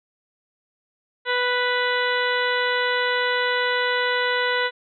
harmonic tone, 493.9 Hz, B4, in tune, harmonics 1 / 2 / 3 / 4 / 5 / 6 / 7 / 8, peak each -25 / -27 / -25 / -26 / -37 / -32 / -33 / -33 dBFS, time 1.25-4.71 s, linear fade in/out 50 ms, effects none

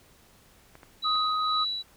clicks, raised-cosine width 0.5 ms, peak -32 dBFS, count 3, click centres 0.754 / 0.832 / 1.155 s
sine tone with tremolo, 3933 Hz, B7, 8 cents flat, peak -25 dBFS, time 1.02-1.83 s, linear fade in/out 20 ms, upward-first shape triangle, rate 2.1 Hz, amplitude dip 70%
sine tone, 1255 Hz, D#6, 15 cents sharp, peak -25 dBFS, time 1.04-1.65 s, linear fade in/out 20 ms
effects pink hiss -58 dBFS RMS until 1.96 s

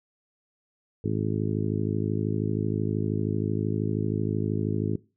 harmonic tone, 52.9 Hz, G#1, 33 cents sharp, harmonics 2 / 3 / 4 / 5 / 6 / 7 / 8, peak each -29 / -31 / -32 / -33 / -34 / -34 / -35 dBFS, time 1.04-4.96 s, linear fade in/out 5 ms, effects noise-tail reverb RT60 0.3 s tail -21 dB re dry

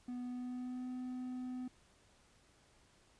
triangle tone with pitch glide, 246.9 to 252.5 Hz, B3 to B3, 0 to +39 cents, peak -38 dBFS, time 0.08-1.68 s, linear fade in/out 5 ms, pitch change +39 cents, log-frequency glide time 0.23-0.88 s, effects pink hiss -68 dBFS RMS until 3.19 s + resampled to 22050 Hz

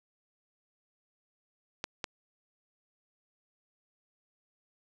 clicks, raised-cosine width 0.2 ms, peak -16 dBFS, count 2, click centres 1.841 / 2.042 s, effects none

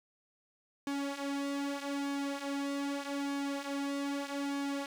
sawtooth tone with flanger, 280.7 Hz, C#4, 22 cents sharp, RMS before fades -36 dBFS, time 0.87-4.86 s, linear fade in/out 2 ms, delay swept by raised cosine 1.5 to 5.9 ms, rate 0.81 Hz, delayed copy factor -0.7, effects low-pass 9000 Hz 12 dB/octave + 9-bit

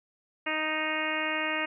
harmonic tone, 311.1 Hz, D#4, in tune, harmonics 1 / 2 / 3 / 4 / 5 / 6 / 7 / 8 / 9, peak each -37 / -36 / -38 / -37 / -38 / -34 / -35 / -36 / -37 dBFS, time 0.46-1.66 s, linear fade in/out 10 ms, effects none

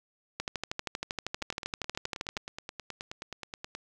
two click trains, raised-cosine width 0.2 ms, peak -21 / -15 dBFS, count 23 / 26, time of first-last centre 1.42-3.751 / 0.4-2.369 s, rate 9.44 / 12.7 Hz, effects none

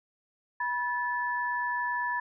sine tone pair together, 975 / 1737.3 Hz, B5 / A6, -23 / -22 cents, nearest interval minor seventh, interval 1001 cents, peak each -30 / -31 dBFS, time 0.6-2.2 s, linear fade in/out 5 ms, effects none

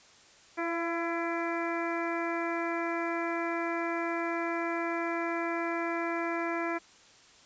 harmonic tone with a mistuned harmonic, 335.8 Hz, E4, 32 cents sharp, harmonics 1 / 2 / 3 / 4 / 5 / 6 / 7, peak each -33 / -36 / -38 / -39 / -40 / -41 / -41 dBFS, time 0.57-6.79 s, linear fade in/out 20 ms, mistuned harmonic 2, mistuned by +19 cents, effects white hiss -57 dBFS RMS until 7.45 s + resampled to 16000 Hz

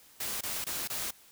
white noise bursts, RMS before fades -35 dBFS, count 4, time 0.2-1.109 s, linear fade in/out 5 ms, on 210 ms, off 23 ms, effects white hiss -58 dBFS RMS until 1.31 s

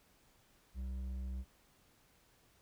sine tone with hard clipping, 64.3 Hz, C2, 30 cents flat, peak -40 dBFS, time 0.74-1.45 s, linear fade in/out 50 ms, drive 6 dB, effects pink hiss -69 dBFS RMS until 2.61 s

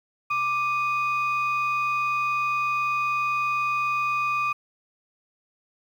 sine tone pair together, 1178.7 / 2489 Hz, D6 / D#7, +6 / 0 cents, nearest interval octave + minor second, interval 1294 cents, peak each -22 / -26 dBFS, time 0.3-4.53 s, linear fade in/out 10 ms, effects tanh soft clip ceiling -18 dBFS + 9-bit

